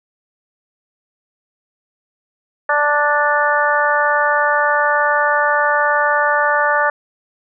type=harmonic tone; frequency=293.7 Hz; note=D4; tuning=in tune; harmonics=2 / 3 / 4 / 5 / 6; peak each=-19 / -19 / -19 / -19 / -19 dBFS; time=2.69-6.9 s; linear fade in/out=5 ms; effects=none